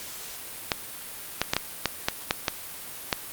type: clicks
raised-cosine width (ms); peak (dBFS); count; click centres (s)
0.2; -4; 9; 0.718 / 1.416 / 1.535 / 1.566 / 1.857 / 2.085 / 2.309 / 2.482 / 3.128
effects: white hiss -39 dBFS RMS until 3.32 s + Opus 48 kbps